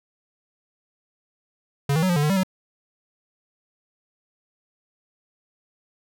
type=tone with pitch steps; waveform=square; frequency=141 / 160.1 / 186.3 / 174.9 / 146.1 / 150.8 / 194.8 / 187.2 Hz; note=C#3 / D#3 / F#3 / F3 / D3 / D3 / G3 / F#3; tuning=+30 / +50 / +12 / +3 / -9 / +46 / -11 / +20 cents; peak=-19 dBFS; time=1.89-2.434 s; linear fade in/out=5 ms; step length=68 ms; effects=none

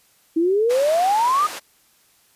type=exponential sweep; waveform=sine; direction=up; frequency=316 to 1260 Hz; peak=-15 dBFS; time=0.36-1.47 s; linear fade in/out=10 ms
type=band-pass noise; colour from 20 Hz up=pink; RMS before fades=-33 dBFS; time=0.69-1.6 s; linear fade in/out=20 ms; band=550 to 12000 Hz; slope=12 dB/octave
effects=white hiss -58 dBFS RMS until 2.35 s + resampled to 32000 Hz

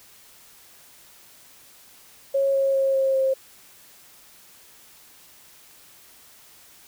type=tone with pitch steps; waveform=sine; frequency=548 / 543.9 / 539.8 / 535.8 / 531.8 Hz; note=C#5 / C#5 / C#5 / C5 / C5; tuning=-20 / -33 / -46 / +41 / +28 cents; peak=-18 dBFS; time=2.34-3.34 s; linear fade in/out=10 ms; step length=200 ms; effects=white hiss -51 dBFS RMS until 6.87 s

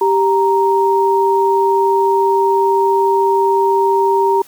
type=tone pair together; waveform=sine; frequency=392 / 933 Hz; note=G4 / A#5; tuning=0 / +1 cents; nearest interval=octave + minor third; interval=1501 cents; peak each=-13 dBFS; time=0.01-4.42 s; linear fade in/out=5 ms; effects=white hiss -44 dBFS RMS until 4.47 s + high-pass 100 Hz 12 dB/octave

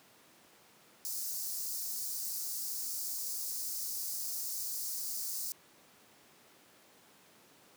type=high-pass noise; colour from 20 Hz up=white; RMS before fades=-38 dBFS; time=1.05-5.52 s; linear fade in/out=0 ms; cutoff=4600 Hz; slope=48 dB/octave; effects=pink hiss -61 dBFS RMS until 7.76 s + high-pass 200 Hz 12 dB/octave

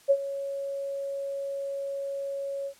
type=tone with ADSR envelope; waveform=sine; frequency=554.4 Hz; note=C#5; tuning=in tune; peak=-15 dBFS; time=0.08-2.74 s; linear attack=26 ms; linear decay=59 ms; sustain=-15 dB; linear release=76 ms; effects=white hiss -57 dBFS RMS until 2.79 s + low-pass 11000 Hz 12 dB/octave

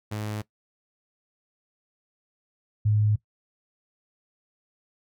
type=tone pair in turn; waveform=sawtooth / sine; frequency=106.2 / 105.81 Hz; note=G#2 / G#2; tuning=+39 / +33 cents; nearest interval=unison; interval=6 cents; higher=first; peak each=-26 / -19 dBFS; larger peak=second; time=0.11-0.42 / 2.85-3.16 s; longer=neither; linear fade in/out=10 ms; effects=noise-tail reverb RT60 0.1 s tail -18 dB re dry

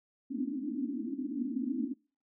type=band-pass noise; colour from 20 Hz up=pink; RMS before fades=-35 dBFS; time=0.3-1.94 s; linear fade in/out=10 ms; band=230 to 310 Hz; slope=96 dB/octave; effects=noise-tail reverb RT60 0.4 s tail -26 dB re dry

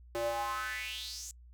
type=tone with high-pass filter sweep; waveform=square; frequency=116.54 Hz; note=A#2; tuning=in tune; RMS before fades=-37 dBFS; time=0.15-1.31 s; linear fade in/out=0 ms; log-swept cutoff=440 to 7300 Hz; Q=5; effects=noise-tail reverb RT60 0.1 s tail -26 dB re dry + added 60 Hz sine -52 dBFS peak until 1.53 s

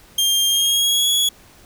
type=tone with pitch glide; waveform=sawtooth; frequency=3200 to 3363 Hz; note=G7 to G#7; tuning=+35 to +21 cents; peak=-12 dBFS; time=0.18-1.29 s; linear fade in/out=5 ms; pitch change=+86 cents; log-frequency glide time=0.48-1.09 s; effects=pink hiss -48 dBFS RMS until 1.65 s

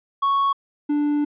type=tone pair in turn; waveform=triangle; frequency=1108.7 / 293.7 Hz; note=C#6 / D4; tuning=0 / 0 cents; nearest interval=octave + major seventh; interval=2300 cents; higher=first; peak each=-15 / -16 dBFS; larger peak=first; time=0.22-0.53 / 0.89-1.25 s; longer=second; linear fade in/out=10 ms; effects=resampled to 8000 Hz

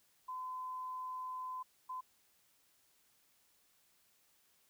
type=tone bursts at uneven times; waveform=sine; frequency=1020 Hz; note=C6; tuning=44 cents flat; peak=-40 dBFS; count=2; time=0.28-1.63 / 1.89-2.01 s; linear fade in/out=10 ms; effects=white hiss -72 dBFS RMS until 4.69 s

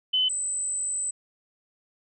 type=tone pair in turn; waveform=sine; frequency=3029 / 8054 Hz; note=F#7 / B8; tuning=+40 / +33 cents; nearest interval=octave + perfect fourth; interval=1693 cents; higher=second; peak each=-20 / -26 dBFS; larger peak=first; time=0.13-0.29 / 0.29-1.11 s; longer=second; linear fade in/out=10 ms; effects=none

